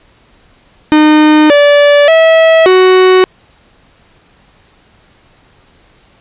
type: tone with pitch steps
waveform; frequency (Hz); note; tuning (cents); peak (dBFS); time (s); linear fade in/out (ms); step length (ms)
45% pulse; 305.7 / 579 / 649 / 371.8; D#4 / D5 / E5 / F#4; -30 / -25 / -27 / +8; -3; 0.92-3.24; 0; 580
effects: pink hiss -47 dBFS RMS until 6.2 s + resampled to 8000 Hz